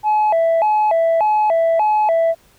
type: tone with vibrato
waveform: sine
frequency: 750 Hz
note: F#5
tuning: 23 cents sharp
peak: -10 dBFS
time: 0.03-2.35 s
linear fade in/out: 50 ms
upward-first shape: square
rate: 1.7 Hz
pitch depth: 220 cents each way
effects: tanh soft clip ceiling -11 dBFS + pink hiss -53 dBFS RMS until 2.58 s